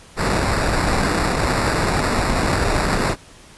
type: noise with sample-and-hold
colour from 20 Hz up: pink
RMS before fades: -19 dBFS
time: 0.16-3.16 s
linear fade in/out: 50 ms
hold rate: 3150 Hz
effects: pink hiss -45 dBFS RMS until 3.57 s + resampled to 24000 Hz